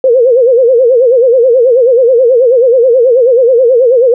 sine tone with vibrato, 493.9 Hz, B4, in tune, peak -3 dBFS, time 0.04-4.14 s, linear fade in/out 2 ms, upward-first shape sine, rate 9.3 Hz, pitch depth 140 cents each way, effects none

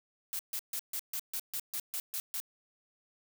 blue noise bursts, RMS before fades -36 dBFS, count 11, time 0.33-2.401 s, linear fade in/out 0 ms, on 61 ms, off 140 ms, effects none

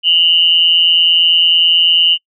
sine tone pair together, 2846 / 3015 Hz, F7 / F#7, +32 / +32 cents, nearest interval minor second, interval 100 cents, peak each -10 dBFS, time 0.03-2.18 s, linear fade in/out 50 ms, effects noise-tail reverb RT60 0.1 s tail -25 dB re dry

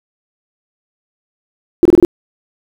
sine tone bursts, 345.2 Hz, F4, 20 cents flat, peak -3 dBFS, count 5, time 1.83-2.049 s, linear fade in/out 0 ms, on 23 ms, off 26 ms, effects 7-bit

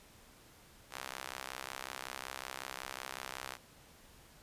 sawtooth tone with high-pass filter, 65.41 Hz, C2, in tune, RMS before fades -45 dBFS, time 0.9-3.58 s, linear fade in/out 50 ms, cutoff 970 Hz, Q 0.78, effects pink hiss -60 dBFS RMS until 4.42 s + resampled to 32000 Hz

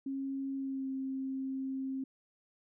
sine tone with pitch glide, 271.3 to 266.2 Hz, C#4 to C4, -37 to +30 cents, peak -34 dBFS, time 0.06-2.04 s, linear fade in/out 5 ms, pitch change -33 cents, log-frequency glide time 0.56-0.89 s, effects none

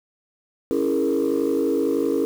sine chord, A# half-diminished seventh, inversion first, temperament equal, 277.2 / 329.6 / 415.3 / 466.2 Hz, C#4 / E4 / G#4 / A#4, 0 / 0 / 0 / 0 cents, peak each -23 dBFS, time 0.71-2.25 s, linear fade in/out 0 ms, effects tanh soft clip ceiling -13 dBFS + 7-bit

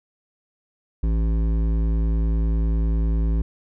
sine tone with hard clipping, 55 Hz, A1, in tune, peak -20 dBFS, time 1.03-3.42 s, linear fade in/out 5 ms, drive 12 dB, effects none

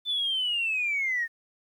sine linear sweep, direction down, 3537 to 1807 Hz, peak -24 dBFS, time 0.05-1.28 s, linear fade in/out 50 ms, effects tanh soft clip ceiling -20 dBFS + 10-bit

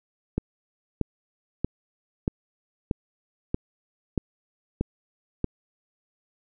click train, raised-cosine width 3 ms, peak -11 dBFS, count 9, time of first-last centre 0.38-5.443 s, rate 1.58 Hz, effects none

